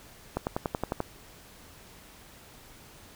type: accelerating click train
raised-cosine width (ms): 1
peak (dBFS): -14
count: 8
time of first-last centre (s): 0.37-1.004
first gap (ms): 99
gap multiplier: 0.97
effects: pink hiss -52 dBFS RMS until 3.15 s